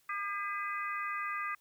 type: harmonic tone with a mistuned harmonic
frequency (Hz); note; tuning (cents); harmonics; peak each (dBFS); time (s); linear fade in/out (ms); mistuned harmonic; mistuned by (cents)
403; G4; +48; 3 / 4 / 5 / 6; -36 / -42 / -40 / -44; 0.09-1.55; 5; 6; +67
effects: white hiss -70 dBFS RMS until 1.6 s